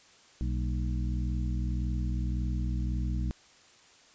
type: harmonic tone with a mistuned harmonic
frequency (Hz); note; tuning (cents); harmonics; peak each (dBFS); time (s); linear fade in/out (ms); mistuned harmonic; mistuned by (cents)
61.74; B1; 0; 1 / 2 / 3 / 4 / 5; -29 / -35 / -39 / -41 / -43; 0.41-3.31; 0; 4; -130
effects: white hiss -58 dBFS RMS until 4.14 s + resampled to 16000 Hz